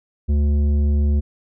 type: tone with tanh clipping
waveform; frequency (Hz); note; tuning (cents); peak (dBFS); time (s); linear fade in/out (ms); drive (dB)
triangle; 72.8; D2; -15; -16; 0.28-1.21; 20; 14
effects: none